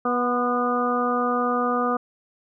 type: harmonic tone with a mistuned harmonic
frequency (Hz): 244.6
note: B3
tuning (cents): -16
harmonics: 1 / 2 / 3 / 4 / 5 / 6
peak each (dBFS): -26 / -26 / -28 / -34 / -24 / -36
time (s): 0.05-1.97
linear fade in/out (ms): 5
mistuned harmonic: 4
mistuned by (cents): +47
effects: none